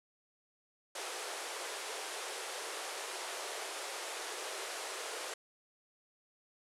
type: band-pass noise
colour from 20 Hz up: pink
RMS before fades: -42 dBFS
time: 0.95-5.34 s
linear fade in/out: 5 ms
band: 380 to 11000 Hz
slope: 48 dB/octave
effects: none